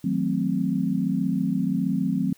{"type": "chord", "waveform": "sine", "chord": "D# diminished seventh", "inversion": "none", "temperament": "equal with one note detuned", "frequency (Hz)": [158.74, 185, 220, 261.6], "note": ["D#3", "F#3", "A3", "C4"], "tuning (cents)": [35, 0, 0, 0], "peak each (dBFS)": [-30, -25, -28, -26], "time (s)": [0.04, 2.33], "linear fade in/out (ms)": 5, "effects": ["white hiss -58 dBFS RMS until 2.37 s"]}